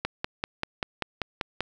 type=click train; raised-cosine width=0.3 ms; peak=-11 dBFS; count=9; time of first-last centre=0.05-1.606 s; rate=5.14 Hz; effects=none